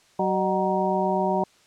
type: harmonic tone with a mistuned harmonic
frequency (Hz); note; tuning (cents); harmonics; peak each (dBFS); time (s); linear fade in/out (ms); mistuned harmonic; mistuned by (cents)
188; F#3; +28; 1 / 2 / 3 / 4 / 5; -27 / -27 / -27 / -27 / -27; 0.19-1.44; 5; 3; +130
effects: white hiss -58 dBFS RMS until 1.66 s + low-pass 7000 Hz 12 dB/octave